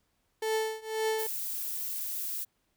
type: tone with tremolo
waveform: 35% pulse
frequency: 439.4 Hz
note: A4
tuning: 2 cents flat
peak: -24 dBFS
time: 0.42-1.27 s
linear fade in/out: 5 ms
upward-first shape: triangle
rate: 1.9 Hz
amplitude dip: 95%
type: noise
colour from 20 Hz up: violet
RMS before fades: -35 dBFS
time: 1.18-2.45 s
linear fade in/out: 20 ms
effects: pink hiss -75 dBFS RMS until 2.76 s